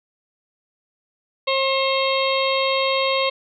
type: harmonic tone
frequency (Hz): 536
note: C5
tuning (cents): +42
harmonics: 1 / 2 / 4 / 5 / 6 / 7 / 8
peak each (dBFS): -21 / -24 / -27 / -28 / -29 / -29 / -30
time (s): 1.47-3.3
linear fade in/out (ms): 10
effects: none